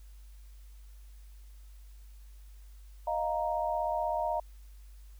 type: chord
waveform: sine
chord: Eb suspended second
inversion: none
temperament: equal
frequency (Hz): 622.3 / 698.5 / 932.3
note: Eb5 / F5 / Bb5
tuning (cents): 0 / 0 / 0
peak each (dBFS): -33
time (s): 3.07-4.4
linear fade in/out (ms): 5
effects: added 50 Hz sine -48 dBFS peak until 5.19 s + white hiss -66 dBFS RMS until 5.19 s